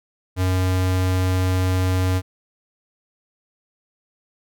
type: tone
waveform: square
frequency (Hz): 92.5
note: F#2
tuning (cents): 0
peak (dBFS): -18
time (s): 0.36-2.22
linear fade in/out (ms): 50
effects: none